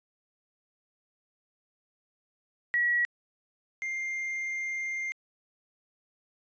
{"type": "tone pair in turn", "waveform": ["sine", "triangle"], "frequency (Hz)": [1922, 2106], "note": ["B6", "C7"], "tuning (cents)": [-48, 11], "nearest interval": "major second", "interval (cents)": 159, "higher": "second", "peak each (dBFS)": [-23, -29], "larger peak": "first", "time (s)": [[2.74, 3.05], [3.82, 5.12]], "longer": "second", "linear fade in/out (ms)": 0, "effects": ["resampled to 16000 Hz"]}